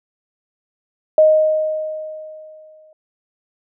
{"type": "tone with exponential decay", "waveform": "sine", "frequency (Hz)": 622.3, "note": "D#5", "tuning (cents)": 0, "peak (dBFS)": -6, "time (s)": [1.18, 2.93], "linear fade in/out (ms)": 2, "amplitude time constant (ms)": 380, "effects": []}